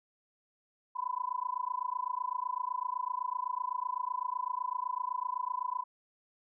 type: tone with amplitude modulation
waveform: sine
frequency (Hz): 1000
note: B5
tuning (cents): +21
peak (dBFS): -28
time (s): 0.95-5.84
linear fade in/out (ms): 20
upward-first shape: sine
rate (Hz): 27.9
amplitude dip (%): 100
effects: none